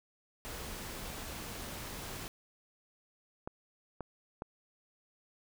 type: noise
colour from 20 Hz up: pink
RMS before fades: -43 dBFS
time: 0.45-2.28 s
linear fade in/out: 0 ms
type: clicks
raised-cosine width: 1 ms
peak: -25 dBFS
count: 3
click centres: 3.475 / 4.007 / 4.421 s
effects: none